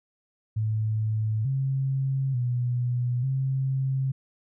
sine tone with pitch steps, 109 / 134.6 / 122.8 / 133.5 Hz, A2 / C3 / B2 / C3, -16 / +49 / -9 / +35 cents, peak -23 dBFS, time 0.56-4.12 s, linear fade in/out 10 ms, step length 890 ms, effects none

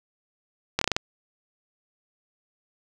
slowing click train, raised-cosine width 0.2 ms, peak -5 dBFS, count 6, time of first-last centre 0.79-0.965 s, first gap 24 ms, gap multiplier 1.19, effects none

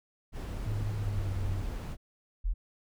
brown noise, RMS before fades -36 dBFS, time 0.32-1.97 s, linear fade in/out 50 ms
sine tone with pitch glide, 104.2 to 95.55 Hz, G#2 to G2, +6 to -44 cents, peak -31 dBFS, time 0.66-1.62 s, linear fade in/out 5 ms, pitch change -150 cents, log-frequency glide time 0.96-1.32 s
sine tone, 41.2 Hz, E1, in tune, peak -26 dBFS, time 2.44-2.54 s, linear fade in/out 20 ms
effects none

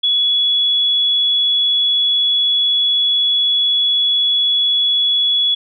sine tone, 3386 Hz, G#7, 33 cents sharp, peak -12 dBFS, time 0.03-5.55 s, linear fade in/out 10 ms, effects none

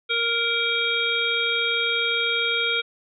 harmonic tone, 466.2 Hz, A#4, in tune, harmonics 1 / 3 / 5 / 7 / 8, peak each -30 / -27 / -25 / -26 / -29 dBFS, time 0.09-2.82 s, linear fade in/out 20 ms, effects none

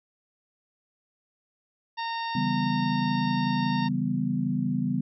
harmonic tone, 920 Hz, A#5, 23 cents flat, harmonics 1 / 2 / 3 / 4 / 5 / 6, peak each -30 / -37 / -41 / -40 / -43 / -46 dBFS, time 1.97-3.89 s, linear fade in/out 20 ms
sine chord, C# half-diminished seventh, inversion none, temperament equal with one note detuned, 139.8 / 164.81 / 196 / 246.9 Hz, C#3 / E3 / G3 / B3, +15 / 0 / 0 / 0 cents, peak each -31 / -32 / -29 / -28 dBFS, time 2.35-5.01 s, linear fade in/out 5 ms
effects none

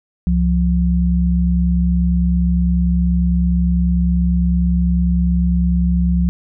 sine tone pair together, 66.8 / 175.93 Hz, C2 / F3, +36 / +13 cents, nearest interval octave + perfect fourth, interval 1677 cents, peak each -15 dBFS, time 0.27-6.29 s, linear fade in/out 0 ms, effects none

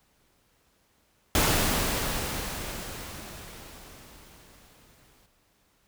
pink noise with exponential decay, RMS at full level -22 dBFS, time 1.35-5.26 s, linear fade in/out 1 ms, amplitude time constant 850 ms, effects pink hiss -67 dBFS RMS until 5.87 s

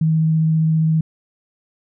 sine tone with vibrato, 159.2 Hz, D#3, 40 cents sharp, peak -13 dBFS, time 0.01-1.01 s, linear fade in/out 5 ms, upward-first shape triangle, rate 15 Hz, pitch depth 11 cents each way, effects none

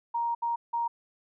sine tone bursts at uneven times, 937 Hz, A#5, 9 cents sharp, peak -26 dBFS, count 3, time 0.14-0.35 / 0.42-0.56 / 0.73-0.88 s, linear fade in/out 10 ms, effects none

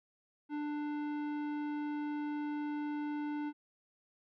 sine tone with tanh clipping, 296 Hz, D4, 14 cents sharp, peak -37 dBFS, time 0.49-3.53 s, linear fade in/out 50 ms, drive 15 dB, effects none

